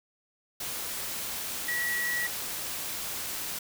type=tone in noise; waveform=sine; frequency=1931 Hz; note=B6; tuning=39 cents flat; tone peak=-28 dBFS; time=1.68-2.27 s; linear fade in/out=5 ms; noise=white; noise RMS=-35 dBFS; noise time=0.6-3.59 s; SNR=+4 dB; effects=none